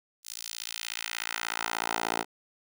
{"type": "tone with high-pass filter sweep", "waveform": "10% pulse", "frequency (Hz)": 56.6, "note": "A1", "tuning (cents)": 50, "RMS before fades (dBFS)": -34, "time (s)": [0.23, 2.25], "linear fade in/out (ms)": 50, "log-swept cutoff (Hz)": [6100, 530], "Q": 1.1, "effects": []}